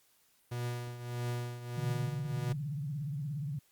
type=tone with tremolo; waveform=45% pulse; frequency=121.1 Hz; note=B2; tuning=34 cents flat; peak=-32 dBFS; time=0.51-2.53 s; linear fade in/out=10 ms; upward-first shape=triangle; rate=1.6 Hz; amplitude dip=75%
type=tone with vibrato; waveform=sine; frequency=144.2 Hz; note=D3; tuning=31 cents flat; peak=-34 dBFS; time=1.77-3.59 s; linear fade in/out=5 ms; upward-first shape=triangle; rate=17 Hz; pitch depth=210 cents each way
effects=white hiss -69 dBFS RMS until 3.71 s + Opus 48 kbps